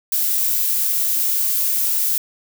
violet noise, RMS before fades -19 dBFS, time 0.12-2.18 s, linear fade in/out 2 ms, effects none

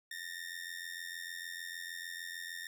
sawtooth ring-modulated tone, 1824 Hz, A#6, 38 cents flat, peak -35 dBFS, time 0.11-2.67 s, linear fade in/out 2 ms, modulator 43.3 Hz, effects none

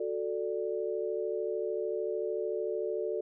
sine chord, D major, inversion first, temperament just, 367.1 / 440.5 / 587.3 Hz, F#4 / A4 / D5, -14 / +2 / 0 cents, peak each -35 / -33 / -37 dBFS, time 0-3.21 s, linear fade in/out 5 ms, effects none

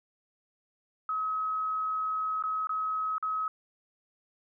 sine tone with dropouts, 1277 Hz, D#6, 45 cents sharp, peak -28 dBFS, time 1.09-3.48 s, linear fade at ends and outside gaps 2 ms, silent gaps 2.425-2.437 / 2.671-2.693 / 3.182-3.226 s, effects none

